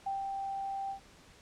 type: tone with ADSR envelope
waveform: sine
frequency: 784 Hz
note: G5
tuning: in tune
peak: -31 dBFS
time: 0.06-1 s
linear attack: 8 ms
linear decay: 150 ms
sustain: -3 dB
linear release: 99 ms
effects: pink hiss -58 dBFS RMS until 1.41 s + low-pass 8000 Hz 12 dB/octave